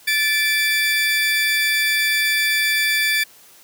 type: tone pair together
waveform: 30% pulse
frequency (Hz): 1747.8 / 2333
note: A6 / D7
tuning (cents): -12 / -12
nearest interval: perfect fourth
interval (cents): 500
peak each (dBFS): -17 / -17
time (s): 0.07-3.24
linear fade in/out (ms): 10
effects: white hiss -48 dBFS RMS until 3.63 s + high-pass 100 Hz 12 dB/octave